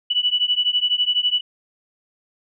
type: beating tone pair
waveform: sine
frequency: 2952 / 2964 Hz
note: F#7 / F#7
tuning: -5 / +2 cents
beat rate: 12 Hz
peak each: -20 dBFS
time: 0.1-1.41 s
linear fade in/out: 10 ms
effects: none